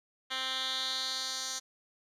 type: tone with band-pass filter sweep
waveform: 10% pulse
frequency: 261.6 Hz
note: C4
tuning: in tune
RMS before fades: -35 dBFS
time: 0.3-1.6 s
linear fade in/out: 20 ms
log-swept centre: 2900 to 5700 Hz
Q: 3.1
effects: none